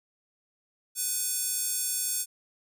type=tone with high-pass filter; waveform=square; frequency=499 Hz; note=B4; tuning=18 cents sharp; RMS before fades=-30 dBFS; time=0.95-2.26 s; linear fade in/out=50 ms; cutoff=8000 Hz; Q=1.6; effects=none